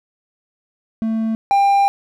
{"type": "tone pair in turn", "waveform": "triangle", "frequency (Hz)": [222.8, 796.7], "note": ["A3", "G5"], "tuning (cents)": [22, 28], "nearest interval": "octave + minor seventh", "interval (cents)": 2206, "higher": "second", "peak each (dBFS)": [-15, -9], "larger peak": "second", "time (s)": [[1.02, 1.35], [1.51, 1.88]], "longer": "second", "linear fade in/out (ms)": 0, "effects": []}